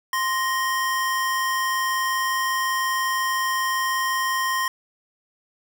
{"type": "tone pair together", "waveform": "square", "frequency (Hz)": [1046.5, 1866.6], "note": ["C6", "A#6"], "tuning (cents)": [0, 2], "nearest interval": "minor seventh", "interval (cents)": 1002, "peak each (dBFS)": [-24, -26], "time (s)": [0.13, 4.68], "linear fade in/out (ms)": 2, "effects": []}